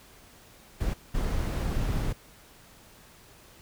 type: noise bursts at uneven times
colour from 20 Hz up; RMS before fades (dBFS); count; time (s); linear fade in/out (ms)
brown; -28; 2; 0.8-0.94 / 1.14-2.13; 10
effects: pink hiss -54 dBFS RMS until 3.61 s